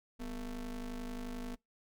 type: ring-modulated tone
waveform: square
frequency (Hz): 110.3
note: A2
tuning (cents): +5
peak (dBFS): -37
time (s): 0.19-1.56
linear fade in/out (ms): 20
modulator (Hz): 136
effects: noise-tail reverb RT60 0.2 s tail -26 dB re dry